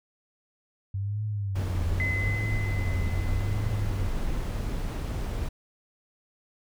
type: tone with vibrato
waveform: sine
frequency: 96.4 Hz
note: G2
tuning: 28 cents flat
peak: -27 dBFS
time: 0.94-4.08 s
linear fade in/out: 5 ms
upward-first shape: triangle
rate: 0.82 Hz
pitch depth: 190 cents each way
type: noise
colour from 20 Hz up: brown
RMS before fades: -30 dBFS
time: 1.55-5.49 s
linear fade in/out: 10 ms
type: tone with exponential decay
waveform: sine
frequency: 2038 Hz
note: C7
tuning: 46 cents flat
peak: -26 dBFS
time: 2-4.67 s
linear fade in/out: 0 ms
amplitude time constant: 580 ms
effects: none